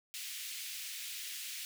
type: high-pass noise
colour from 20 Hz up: pink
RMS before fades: -43 dBFS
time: 0.14-1.65 s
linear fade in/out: 0 ms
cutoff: 2300 Hz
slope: 24 dB/octave
effects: none